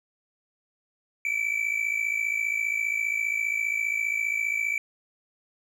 triangle tone pair together, 2285 / 2340 Hz, D7 / D7, -48 / -7 cents, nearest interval unison, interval 41 cents, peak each -26 dBFS, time 1.25-4.78 s, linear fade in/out 2 ms, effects none

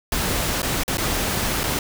pink noise with dropouts, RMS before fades -23 dBFS, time 0.12-1.79 s, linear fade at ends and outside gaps 2 ms, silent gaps 0.619-0.629 / 0.835-0.879 / 0.972-0.981 / 1.634-1.638 s, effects none

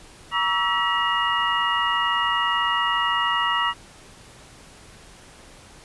sine tone cluster, 948 / 1135 / 1317 / 1929 / 2851 Hz, A#5 / C#6 / E6 / B6 / F7, +29 / +41 / -2 / -41 / +35 cents, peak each -26 dBFS, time 0.31-3.74 s, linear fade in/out 50 ms, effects pink hiss -47 dBFS RMS until 5.84 s + resampled to 24000 Hz

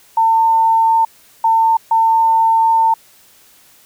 sine tone bursts at uneven times, 901 Hz, A5, 41 cents sharp, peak -9 dBFS, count 3, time 0.17-1.05 / 1.44-1.77 / 1.91-2.94 s, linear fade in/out 5 ms, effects white hiss -48 dBFS RMS until 3.85 s

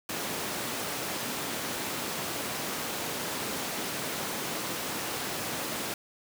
pink high-pass noise, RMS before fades -34 dBFS, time 0.09-5.94 s, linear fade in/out 2 ms, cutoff 200 Hz, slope 12 dB/octave, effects none

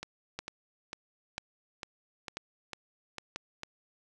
two click trains, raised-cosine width 0.2 ms, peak -21 / -19 dBFS, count 9 / 4, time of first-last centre 0.03-3.634 / 0.39-3.36 s, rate 2.22 / 1.01 Hz, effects none

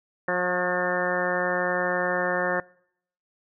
harmonic tone with a mistuned harmonic, 179.4 Hz, F3, 47 cents sharp, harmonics 1 / 2 / 3 / 4 / 5 / 6 / 7 / 8 / 9 / 10, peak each -34 / -32 / -27 / -33 / -36 / -34 / -37 / -33 / -34 / -29 dBFS, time 0.28-2.6 s, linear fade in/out 2 ms, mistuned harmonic 6, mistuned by +23 cents, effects noise-tail reverb RT60 0.7 s tail -25 dB re dry

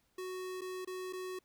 square tone with dropouts, 370 Hz, F#4, in tune, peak -40 dBFS, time 0.18-1.39 s, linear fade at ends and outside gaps 5 ms, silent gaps 0.61-0.616 / 0.849-0.873 / 1.127-1.132 s, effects pink hiss -75 dBFS RMS until 1.44 s

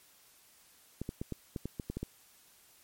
clicks, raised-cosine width 3 ms, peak -23 dBFS, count 10, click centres 1.016 / 1.091 / 1.215 / 1.323 / 1.562 / 1.656 / 1.798 / 1.9 / 1.97 / 2.03 s, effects white hiss -62 dBFS RMS until 2.83 s + MP3 64 kbps

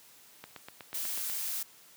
click train, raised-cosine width 0.3 ms, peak -27 dBFS, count 8, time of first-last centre 0.44-1.298 s, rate 8.16 Hz
blue noise, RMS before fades -35 dBFS, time 0.94-1.63 s, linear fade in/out 5 ms
effects white hiss -57 dBFS RMS until 1.96 s + high-pass 100 Hz 12 dB/octave

